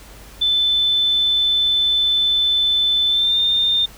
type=tone with pitch glide; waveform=sine; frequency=3520 to 3617 Hz; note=A7 to A7; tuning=0 to +47 cents; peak=-14 dBFS; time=0.41-3.86 s; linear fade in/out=10 ms; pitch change=+47 cents; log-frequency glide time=3.08-3.39 s; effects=added 50 Hz sine -42 dBFS peak until 3.97 s + pink hiss -43 dBFS RMS until 3.97 s